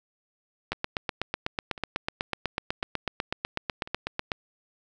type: two click trains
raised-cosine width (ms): 0.3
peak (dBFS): -24 / -11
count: 4 / 30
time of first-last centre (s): 0.73-3.875 / 0.72-4.318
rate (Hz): 0.954 / 8.06
effects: none